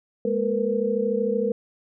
sine tone cluster, 207.5 / 235.4 / 459.5 / 492.8 Hz, G#3 / A#3 / A#4 / B4, -1 / +17 / -25 / -4 cents, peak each -27 / -33 / -24 / -26 dBFS, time 0.25-1.52 s, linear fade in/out 2 ms, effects none

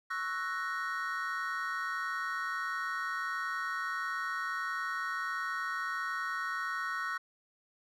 triangle chord, F# dominant seventh, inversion second, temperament equal, 1108.7 / 1318.5 / 1480 / 1864.7 Hz, C#6 / E6 / F#6 / A#6, 0 / 0 / 0 / 0 cents, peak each -38 / -37 / -36 / -37 dBFS, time 0.1-7.18 s, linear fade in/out 10 ms, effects none

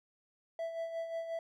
triangle tone with tremolo, 661 Hz, E5, 5 cents sharp, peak -32 dBFS, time 0.59-1.39 s, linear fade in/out 2 ms, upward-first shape sine, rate 5.6 Hz, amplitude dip 55%, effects none

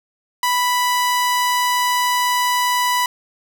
sawtooth tone, 987.8 Hz, B5, in tune, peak -12 dBFS, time 0.43-3.06 s, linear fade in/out 2 ms, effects none

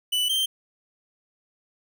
45% pulse tone pair in turn, 2979 / 3143 Hz, F#7 / G7, +11 / +4 cents, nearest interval minor second, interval 93 cents, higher second, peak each -21 / -21 dBFS, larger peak neither, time 0.12-0.29 / 0.29-0.46 s, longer neither, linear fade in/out 10 ms, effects none

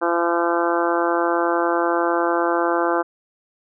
harmonic tone, 170.7 Hz, F3, 39 cents flat, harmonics 2 / 3 / 4 / 5 / 6 / 7 / 8 / 9, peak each -22 / -24 / -25 / -26 / -27 / -27 / -28 / -29 dBFS, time 0.01-3.03 s, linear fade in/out 20 ms, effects none

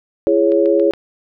sine chord, C# minor, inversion first, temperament equal with one note detuned, 336.6 / 415.3 / 554.4 Hz, E4 / G#4 / C#5, +36 / 0 / 0 cents, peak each -15 dBFS, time 0.27-0.91 s, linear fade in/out 0 ms
click train, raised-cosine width 0.3 ms, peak -22 dBFS, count 4, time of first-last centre 0.52-0.936 s, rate 7.21 Hz
effects none

